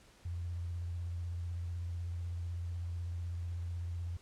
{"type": "tone with vibrato", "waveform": "sine", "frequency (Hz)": 86.4, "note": "F2", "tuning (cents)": -18, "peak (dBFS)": -36, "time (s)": [0.25, 4.17], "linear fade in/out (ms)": 5, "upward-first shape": "triangle", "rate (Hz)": 16, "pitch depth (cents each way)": 47, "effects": ["pink hiss -62 dBFS RMS until 4.21 s", "low-pass 9000 Hz 12 dB/octave"]}